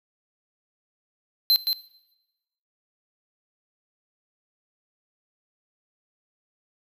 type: tone with echo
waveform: square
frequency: 4100 Hz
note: C8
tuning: 36 cents flat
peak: -16 dBFS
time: 1.5-1.56 s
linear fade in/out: 0 ms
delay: 170 ms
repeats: 1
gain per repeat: -6 dB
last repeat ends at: 1.73 s
effects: noise-tail reverb RT60 1.0 s tail -19 dB re dry

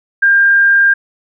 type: tone with frequency modulation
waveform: sine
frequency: 1600 Hz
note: G6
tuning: 35 cents sharp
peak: -6 dBFS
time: 0.22-0.94 s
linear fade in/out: 10 ms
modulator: 36.5 Hz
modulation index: 0.26
effects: none

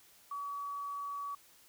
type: tone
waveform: sine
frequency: 1137 Hz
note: C#6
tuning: 44 cents sharp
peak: -37 dBFS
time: 0.31-1.35 s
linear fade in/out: 5 ms
effects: white hiss -62 dBFS RMS until 1.68 s

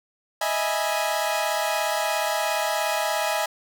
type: chord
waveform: sawtooth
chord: E major seventh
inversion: third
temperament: equal with one note detuned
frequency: 622.3 / 659.3 / 830.6 / 977 Hz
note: D#5 / E5 / G#5 / B5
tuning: 0 / 0 / 0 / -19 cents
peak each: -24 / -25 / -23 / -28 dBFS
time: 0.41-3.46 s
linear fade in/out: 5 ms
effects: none

